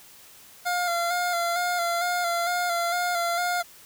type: tone with vibrato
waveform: 25% pulse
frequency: 698.5 Hz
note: F5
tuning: in tune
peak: -20 dBFS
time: 0.65-3.63 s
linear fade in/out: 20 ms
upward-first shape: square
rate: 2.2 Hz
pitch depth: 30 cents each way
effects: white hiss -50 dBFS RMS until 3.85 s